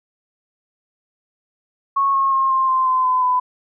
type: tone with pitch steps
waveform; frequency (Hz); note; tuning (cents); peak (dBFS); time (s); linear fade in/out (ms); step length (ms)
sine; 1100 / 1085.5 / 1071.2 / 1057 / 1043.1 / 1029.3 / 1015.7 / 1002.3; C#6 / C#6 / C6 / C6 / C6 / C6 / B5 / B5; -14 / -37 / +40 / +17 / -6 / -29 / +48 / +25; -14; 1.96-3.4; 10; 180
effects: none